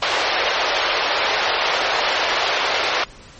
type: band-pass noise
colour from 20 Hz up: pink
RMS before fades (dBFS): -20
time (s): 0.02-3.04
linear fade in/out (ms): 5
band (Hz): 480 to 4700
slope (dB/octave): 24
effects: pink hiss -43 dBFS RMS until 3.39 s + MP3 32 kbps